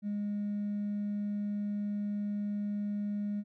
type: tone with hard clipping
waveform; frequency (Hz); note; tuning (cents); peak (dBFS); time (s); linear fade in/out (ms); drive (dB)
triangle; 205.8; G#3; -16; -31; 0.02-3.44; 50; 2
effects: none